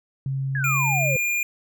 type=tone with pitch glide; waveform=sine; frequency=135.1 to 137.22 Hz; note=C#3 to C#3; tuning=-44 to -17 cents; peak=-23 dBFS; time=0.26-1.16 s; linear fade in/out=2 ms; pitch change=+27 cents; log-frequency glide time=0.63-0.81 s
type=exponential sweep; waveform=sine; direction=down; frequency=1730 to 493.9 Hz; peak=-25 dBFS; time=0.55-1.17 s; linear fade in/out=2 ms
type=tone; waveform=square; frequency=2411 Hz; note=D7; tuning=45 cents sharp; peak=-22 dBFS; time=0.64-1.43 s; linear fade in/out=2 ms
effects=none